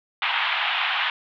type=band-pass noise; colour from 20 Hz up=white; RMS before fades=-24 dBFS; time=0.22-1.1 s; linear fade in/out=2 ms; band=750 to 3400 Hz; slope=48 dB/octave; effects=none